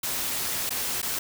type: noise with dropouts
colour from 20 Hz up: white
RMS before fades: -29 dBFS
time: 0.03-1.19 s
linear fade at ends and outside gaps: 5 ms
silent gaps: 0.694-0.705 / 1.018-1.027 s
effects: none